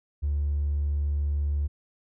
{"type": "tone with hard clipping", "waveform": "sine", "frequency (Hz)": 72.8, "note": "D2", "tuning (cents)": -15, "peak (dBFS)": -24, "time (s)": [0.22, 1.68], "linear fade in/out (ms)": 20, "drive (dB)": 1, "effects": []}